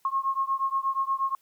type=beating tone pair; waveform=sine; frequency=1077 / 1085.4 Hz; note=C6 / C#6; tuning=+50 / -37 cents; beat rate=8.4 Hz; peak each=-27 / -28 dBFS; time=0.05-1.35 s; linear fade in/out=2 ms; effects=white hiss -66 dBFS RMS until 1.41 s